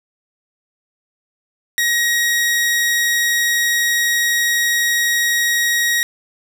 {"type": "tone", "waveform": "sawtooth", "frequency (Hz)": 1892, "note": "A#6", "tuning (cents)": 25, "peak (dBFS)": -11, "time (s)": [1.78, 6.03], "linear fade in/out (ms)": 0, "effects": []}